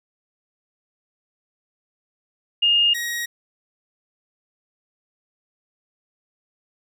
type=tone pair in turn; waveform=sine / sawtooth; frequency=2835 / 1892.1 Hz; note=F7 / A#6; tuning=+25 / +25 cents; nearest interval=perfect fifth; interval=700 cents; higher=first; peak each=-14 / -21 dBFS; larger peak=first; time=2.62-2.94 / 2.94-3.26 s; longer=neither; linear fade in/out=10 ms; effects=none